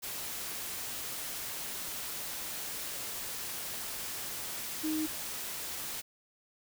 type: tone in noise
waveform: sine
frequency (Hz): 311.1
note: D#4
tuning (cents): 0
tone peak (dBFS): -30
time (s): 4.83-5.07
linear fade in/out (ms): 20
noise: white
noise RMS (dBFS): -39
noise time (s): 0.02-6.02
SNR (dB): +6
effects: none